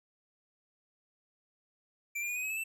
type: tone with pitch steps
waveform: square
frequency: 2349 / 2398 / 2449 / 2500 / 2553 / 2606 / 2661 Hz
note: D7 / D7 / D#7 / D#7 / D#7 / E7 / E7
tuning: 0 / +36 / -28 / +8 / +44 / -20 / +16 cents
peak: -34 dBFS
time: 2.15-2.64 s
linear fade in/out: 10 ms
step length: 70 ms
effects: none